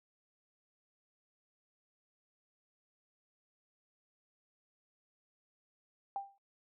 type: tone with exponential decay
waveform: sine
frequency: 792 Hz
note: G5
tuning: 18 cents sharp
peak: -32 dBFS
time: 6.16-6.38 s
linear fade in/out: 1 ms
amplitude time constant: 46 ms
effects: noise-tail reverb RT60 0.1 s tail -17 dB re dry